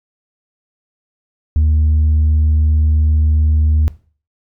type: tone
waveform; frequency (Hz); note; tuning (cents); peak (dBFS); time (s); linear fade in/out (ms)
sine; 76.9; D#2; -20; -7; 1.56-3.88; 0
effects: noise-tail reverb RT60 0.4 s tail -19 dB re dry + tanh soft clip ceiling -8 dBFS